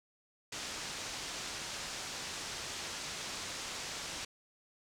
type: low-pass noise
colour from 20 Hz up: white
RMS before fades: -42 dBFS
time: 0.52-4.25 s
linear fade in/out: 5 ms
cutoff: 7100 Hz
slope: 24 dB/octave
effects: none